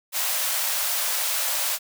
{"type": "high-pass noise", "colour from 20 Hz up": "white", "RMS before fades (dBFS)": -25, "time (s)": [0.12, 1.79], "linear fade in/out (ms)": 50, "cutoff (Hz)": 520, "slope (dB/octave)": 96, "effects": []}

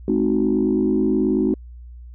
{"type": "chord", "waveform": "sine", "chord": "Ab dominant seventh", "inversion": "none", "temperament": "equal with one note detuned", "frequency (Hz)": [212.6, 261.6, 311.1, 370], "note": ["Ab3", "C4", "Eb4", "Gb4"], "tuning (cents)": [41, 0, 0, 0], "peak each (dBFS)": -21, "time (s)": [0.08, 1.54], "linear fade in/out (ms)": 2, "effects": ["tanh soft clip ceiling -8 dBFS", "added 60 Hz sine -36 dBFS peak until 2.14 s"]}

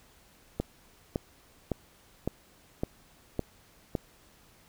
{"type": "click train", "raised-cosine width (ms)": 2, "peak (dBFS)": -15, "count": 7, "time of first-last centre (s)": [0.6, 3.952], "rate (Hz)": 1.79, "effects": ["pink hiss -60 dBFS RMS until 4.68 s"]}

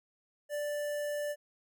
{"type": "tone with notch filter", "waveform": "square", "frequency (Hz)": 587.3, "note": "D5", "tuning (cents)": 0, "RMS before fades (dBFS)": -35, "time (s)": [0.49, 1.36], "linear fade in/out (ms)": 50, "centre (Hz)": 3900, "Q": 0.99, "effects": []}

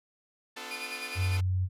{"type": "chord", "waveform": "5% pulse", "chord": "B half-diminished seventh", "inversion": "none", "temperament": "equal with one note detuned", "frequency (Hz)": [252.9, 293.7, 349.2, 440], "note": ["B3", "D4", "F4", "A4"], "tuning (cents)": [41, 0, 0, 0], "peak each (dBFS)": [-33, -37, -35, -31], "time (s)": [0.56, 1.41], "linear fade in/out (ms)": 10}
{"type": "tone with tremolo", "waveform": "35% pulse", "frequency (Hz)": 2434, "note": "D#7", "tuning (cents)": -39, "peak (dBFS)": -33, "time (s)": [0.71, 1.37], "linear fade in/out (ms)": 0, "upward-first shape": "sine", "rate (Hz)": 9.8, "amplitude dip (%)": 65}
{"type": "tone", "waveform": "sine", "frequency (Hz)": 92.5, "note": "F#2", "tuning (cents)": 0, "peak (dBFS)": -25, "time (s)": [1.15, 1.69], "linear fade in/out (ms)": 50}
{"effects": ["low-pass 12000 Hz 12 dB/octave"]}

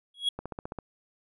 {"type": "tone with exponential growth", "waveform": "triangle", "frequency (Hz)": 3322, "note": "G#7", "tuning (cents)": 0, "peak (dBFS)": -19, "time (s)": [0.14, 0.29], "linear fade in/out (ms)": 5, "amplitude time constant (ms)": 31}
{"type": "click train", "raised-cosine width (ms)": 1, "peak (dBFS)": -22, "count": 7, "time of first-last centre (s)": [0.39, 0.787], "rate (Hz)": 15.1}
{"effects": ["resampled to 24000 Hz"]}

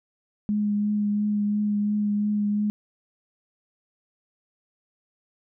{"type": "tone with vibrato", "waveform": "sine", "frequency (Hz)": 207.7, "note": "G#3", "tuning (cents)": 0, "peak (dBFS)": -21, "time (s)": [0.49, 2.7], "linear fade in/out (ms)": 0, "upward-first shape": "triangle", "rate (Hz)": 2.9, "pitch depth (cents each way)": 18, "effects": []}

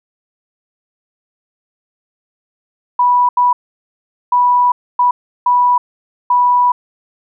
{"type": "tone bursts at uneven times", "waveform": "sine", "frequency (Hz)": 982, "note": "B5", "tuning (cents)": -10, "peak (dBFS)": -8, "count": 6, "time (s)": [[2.99, 3.29], [3.37, 3.53], [4.32, 4.72], [4.99, 5.11], [5.46, 5.78], [6.3, 6.72]], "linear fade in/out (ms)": 5, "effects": []}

